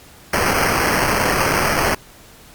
violet noise with sample-and-hold, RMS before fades -17 dBFS, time 0.33-1.95 s, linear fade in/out 5 ms, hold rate 3675 Hz, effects pink hiss -44 dBFS RMS until 2.54 s + MP3 96 kbps

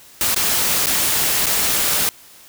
white noise with dropouts, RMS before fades -18 dBFS, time 0.21-2.09 s, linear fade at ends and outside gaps 0 ms, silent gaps 0.345-0.363 / 0.859-0.869 / 1.459-1.466 s, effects white hiss -45 dBFS RMS until 2.48 s

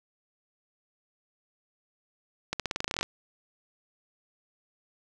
accelerating click train, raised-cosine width 0.2 ms, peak -12 dBFS, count 14, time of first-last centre 2.53-3.03 s, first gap 67 ms, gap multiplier 0.9, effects none

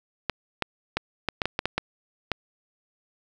clicks, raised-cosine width 0.3 ms, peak -8 dBFS, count 10, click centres 0.297 / 0.623 / 0.97 / 1.287 / 1.418 / 1.456 / 1.591 / 1.656 / 1.78 / 2.317 s, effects 8-bit

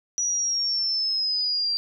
sine linear sweep, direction down, 5860 to 4699 Hz, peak -22 dBFS, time 0.18-1.77 s, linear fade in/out 0 ms, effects none

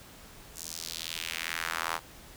sawtooth tone with high-pass filter sweep, 82.41 Hz, E2, in tune, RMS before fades -36 dBFS, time 0.54-2 s, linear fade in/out 50 ms, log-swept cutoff 7200 to 940 Hz, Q 1.8, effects pink hiss -51 dBFS RMS until 2.36 s

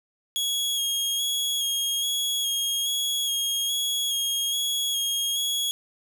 sawtooth tone with vibrato, 3300 Hz, G#7, 12 cents flat, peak -21 dBFS, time 0.36-5.71 s, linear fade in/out 0 ms, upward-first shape square, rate 1.2 Hz, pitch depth 21 cents each way, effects none

